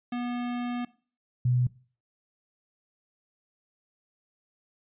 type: tone pair in turn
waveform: square / sine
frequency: 243.2 / 124.23 Hz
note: B3 / B2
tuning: -26 / +11 cents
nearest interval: octave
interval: 1163 cents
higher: first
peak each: -30 / -21 dBFS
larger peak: second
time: 0.12-0.85 / 1.45-1.67 s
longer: first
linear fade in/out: 5 ms
effects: noise-tail reverb RT60 0.4 s tail -20 dB re dry + resampled to 8000 Hz